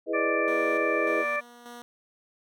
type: chord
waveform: sine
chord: E major seventh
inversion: none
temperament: equal with one note detuned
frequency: 329.6 / 415.3 / 493.9 / 625.5 Hz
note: E4 / G#4 / B4 / D#5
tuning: 0 / 0 / 0 / +9 cents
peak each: -31 dBFS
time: 0.06-1.25 s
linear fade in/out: 50 ms
type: harmonic tone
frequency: 587.3 Hz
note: D5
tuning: in tune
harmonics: 1 / 2 / 3 / 4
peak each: -31 / -31 / -31 / -31 dBFS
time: 0.13-1.41 s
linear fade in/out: 20 ms
type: tone with tremolo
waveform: 10% pulse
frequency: 240.1 Hz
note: B3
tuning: 49 cents flat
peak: -33 dBFS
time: 0.48-1.82 s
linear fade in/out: 0 ms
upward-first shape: square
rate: 1.7 Hz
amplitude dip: 55%
effects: none